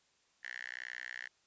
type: tone with high-pass filter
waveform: 5% pulse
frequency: 61.74 Hz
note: B1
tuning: in tune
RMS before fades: -45 dBFS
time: 0.43-1.28 s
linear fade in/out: 10 ms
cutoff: 1800 Hz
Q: 6.6
effects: white hiss -72 dBFS RMS until 1.46 s + resampled to 16000 Hz